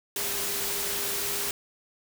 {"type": "tone in noise", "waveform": "sine", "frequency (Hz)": 402.6, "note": "G4", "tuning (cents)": 46, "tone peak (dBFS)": -40, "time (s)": [0.16, 1.51], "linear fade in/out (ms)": 2, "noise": "white", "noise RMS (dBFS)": -30, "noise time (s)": [0.16, 1.51], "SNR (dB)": -13, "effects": []}